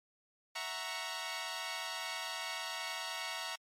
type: chord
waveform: 10% pulse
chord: F# dominant seventh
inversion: third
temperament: equal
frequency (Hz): 659.3 / 740 / 932.3 / 1108.7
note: E5 / F#5 / A#5 / C#6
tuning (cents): 0 / 0 / 0 / 0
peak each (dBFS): -36 / -37 / -33 / -36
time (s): 0.55-3.56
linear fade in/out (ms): 10
effects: low-pass 11000 Hz 12 dB/octave + MP3 64 kbps